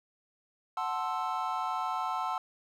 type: chord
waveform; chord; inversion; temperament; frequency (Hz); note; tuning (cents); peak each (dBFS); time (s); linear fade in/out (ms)
triangle; F# half-diminished seventh; none; equal; 740 / 880 / 1046.5 / 1318.5; F#5 / A5 / C6 / E6; 0 / 0 / 0 / 0; -34; 0.77-2.38; 2
effects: none